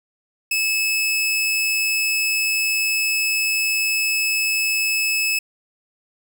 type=tone; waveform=sawtooth; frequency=2599 Hz; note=E7; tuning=25 cents flat; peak=-15 dBFS; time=0.51-5.39 s; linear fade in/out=5 ms; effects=none